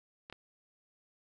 clicks, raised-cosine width 0.3 ms, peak -29 dBFS, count 2, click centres 0.299 / 0.326 s, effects none

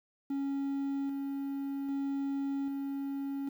triangle tone with tremolo, 276.8 Hz, C#4, 2 cents flat, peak -29 dBFS, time 0.3-3.49 s, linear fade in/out 5 ms, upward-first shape square, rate 0.63 Hz, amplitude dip 25%, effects 10-bit

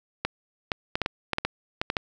clicks, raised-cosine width 0.3 ms, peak -9 dBFS, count 11, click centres 0.25 / 0.718 / 0.955 / 1.017 / 1.061 / 1.333 / 1.384 / 1.45 / 1.815 / 1.901 / 1.968 s, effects none

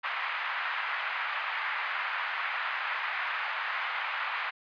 white band-pass noise, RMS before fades -33 dBFS, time 0.03-4.51 s, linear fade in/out 20 ms, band 890 to 2300 Hz, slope 24 dB/octave, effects resampled to 11025 Hz

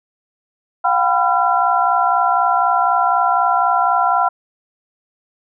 sine tone cluster, 712 / 776 / 997 / 1364 Hz, F5 / G5 / B5 / F6, +33 / -18 / +16 / -41 cents, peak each -18 dBFS, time 0.84-4.29 s, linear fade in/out 10 ms, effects none

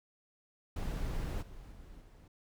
brown noise with level steps, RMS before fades -36 / -50 / -52 / -55 dBFS, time 0.76-2.28 s, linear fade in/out 5 ms, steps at 1.41 / 1.71 / 2 s, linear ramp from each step 20 ms, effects none

